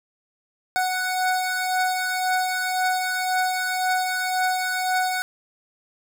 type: beating tone pair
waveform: 25% pulse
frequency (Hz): 740 / 741.9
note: F#5 / F#5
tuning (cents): 0 / +4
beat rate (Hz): 1.9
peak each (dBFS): -19 / -24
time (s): 0.76-5.22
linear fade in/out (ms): 0
effects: none